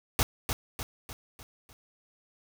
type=noise with echo; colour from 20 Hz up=pink; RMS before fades=-24 dBFS; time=0.19-0.23 s; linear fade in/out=0 ms; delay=300 ms; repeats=5; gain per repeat=-6 dB; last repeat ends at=1.73 s; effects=none